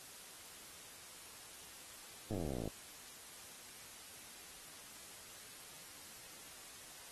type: slowing click train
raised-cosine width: 2 ms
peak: -28 dBFS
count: 28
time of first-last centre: 2.31-2.676 s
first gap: 9 ms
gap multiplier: 1.03
effects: white hiss -54 dBFS RMS until 7.11 s + AAC 32 kbps